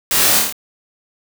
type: noise with echo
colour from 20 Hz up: white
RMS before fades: -17 dBFS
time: 0.11-0.39 s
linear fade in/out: 0 ms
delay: 27 ms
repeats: 5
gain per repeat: -2 dB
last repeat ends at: 0.525 s
effects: none